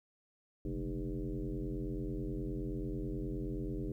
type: tone with frequency modulation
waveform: sine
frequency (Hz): 128.8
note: C3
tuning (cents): -27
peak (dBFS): -35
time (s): 0.65-3.92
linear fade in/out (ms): 2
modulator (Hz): 89.4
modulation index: 3.2
effects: 12-bit